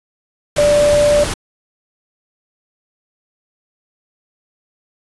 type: tone in noise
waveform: sine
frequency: 587.3 Hz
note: D5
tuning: in tune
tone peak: -9 dBFS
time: 0.58-1.24 s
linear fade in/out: 5 ms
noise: pink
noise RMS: -21 dBFS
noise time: 0.56-1.34 s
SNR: +9 dB
effects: resampled to 24000 Hz